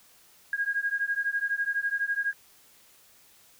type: beating tone pair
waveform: sine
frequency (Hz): 1627 / 1639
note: G#6 / G#6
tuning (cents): -36 / -23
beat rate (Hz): 12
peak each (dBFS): -29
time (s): 0.53-2.33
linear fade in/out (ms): 2
effects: white hiss -58 dBFS RMS until 3.59 s